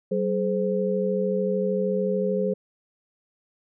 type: tone cluster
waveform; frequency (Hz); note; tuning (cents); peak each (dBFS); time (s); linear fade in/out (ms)
sine; 191.5 / 423.7 / 517; G3 / G#4 / C5; -40 / +35 / -21; -26; 0.11-2.54; 10
effects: none